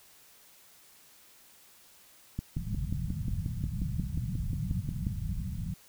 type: click train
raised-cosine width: 5 ms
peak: -20 dBFS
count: 16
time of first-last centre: 2.39-5.069 s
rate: 5.6 Hz
type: low-pass noise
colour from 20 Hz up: white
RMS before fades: -34 dBFS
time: 2.56-5.74 s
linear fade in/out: 5 ms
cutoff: 180 Hz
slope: 48 dB/octave
effects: white hiss -58 dBFS RMS until 5.88 s